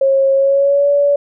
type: tone with pitch glide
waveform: sine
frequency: 542 to 571.6 Hz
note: C#5 to D5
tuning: -39 to -47 cents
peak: -9 dBFS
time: 0.01-1.16 s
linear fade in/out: 5 ms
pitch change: +92 cents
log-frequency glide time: 0.33-0.89 s
effects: none